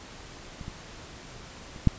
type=clicks; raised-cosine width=5 ms; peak=-27 / -24 / -30 / -6 dBFS; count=4; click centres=0.612 / 0.681 / 1.762 / 1.873 s; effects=pink hiss -45 dBFS RMS until 1.98 s + resampled to 16000 Hz